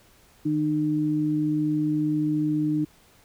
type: tone pair together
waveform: sine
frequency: 153.57 / 303.7 Hz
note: D#3 / D#4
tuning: -22 / -42 cents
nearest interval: octave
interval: 1180 cents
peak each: -28 / -22 dBFS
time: 0.45-2.85 s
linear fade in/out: 10 ms
effects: pink hiss -57 dBFS RMS until 3.24 s